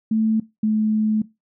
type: tone pair in turn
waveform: sine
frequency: 220 / 215.8 Hz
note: A3 / A3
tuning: 0 / -33 cents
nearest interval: unison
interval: 33 cents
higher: first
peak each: -16 dBFS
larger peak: neither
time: 0.11-0.4 / 0.63-1.22 s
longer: second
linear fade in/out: 5 ms
effects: noise-tail reverb RT60 0.2 s tail -18 dB re dry